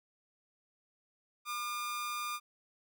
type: tone with amplitude modulation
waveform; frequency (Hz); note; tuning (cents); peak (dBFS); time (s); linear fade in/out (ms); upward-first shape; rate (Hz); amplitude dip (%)
sawtooth; 1206; D6; +46; -30; 1.45-2.4; 50; sine; 214; 40
effects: none